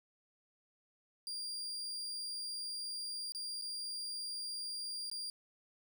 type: tone with dropouts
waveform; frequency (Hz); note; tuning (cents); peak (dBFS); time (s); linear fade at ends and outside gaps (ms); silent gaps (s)
35% pulse; 4781; D8; +30; -38; 1.27-5.3; 1; 3.321-3.348 / 3.614-3.621 / 5.1-5.114
effects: none